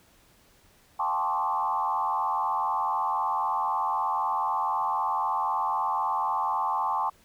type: tone with frequency modulation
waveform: sine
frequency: 965 Hz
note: B5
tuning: 40 cents flat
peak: -24 dBFS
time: 0.99-7.1 s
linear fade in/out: 10 ms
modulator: 83.9 Hz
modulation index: 2.3
effects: pink hiss -60 dBFS RMS until 7.24 s